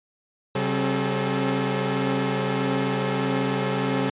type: tone cluster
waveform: sawtooth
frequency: 134.3 / 192.1 / 267 / 430.5 Hz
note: C3 / G3 / C4 / A4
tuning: +46 / -35 / +35 / -38 cents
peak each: -24 dBFS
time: 0.55-4.1 s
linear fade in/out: 5 ms
effects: resampled to 8000 Hz